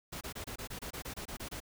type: noise bursts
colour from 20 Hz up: pink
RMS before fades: -42 dBFS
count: 13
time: 0.12-1.603 s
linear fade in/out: 10 ms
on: 91 ms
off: 25 ms
effects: none